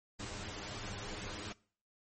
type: noise with comb filter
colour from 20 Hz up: pink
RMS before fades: -43 dBFS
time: 0.19-1.53 s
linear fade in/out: 10 ms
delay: 9.8 ms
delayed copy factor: +0.8
effects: noise-tail reverb RT60 0.5 s tail -23 dB re dry + MP3 32 kbps